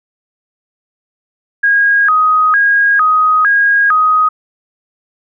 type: tone with vibrato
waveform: sine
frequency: 1432 Hz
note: F6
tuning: 43 cents sharp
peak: -7 dBFS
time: 1.63-4.29 s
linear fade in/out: 10 ms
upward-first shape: square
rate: 1.1 Hz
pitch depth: 230 cents each way
effects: none